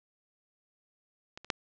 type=clicks; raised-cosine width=0.2 ms; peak=-25 / -30 / -10 dBFS; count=3; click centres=1.375 / 1.446 / 1.502 s; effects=low-pass 6000 Hz 12 dB/octave